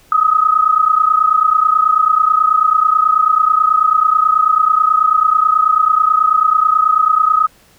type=tone pair together; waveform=sine; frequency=1247.8 / 1277 Hz; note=D#6 / D#6; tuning=+5 / +45 cents; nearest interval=unison; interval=40 cents; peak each=-12 dBFS; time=0.12-7.47 s; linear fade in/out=2 ms; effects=pink hiss -49 dBFS RMS until 7.78 s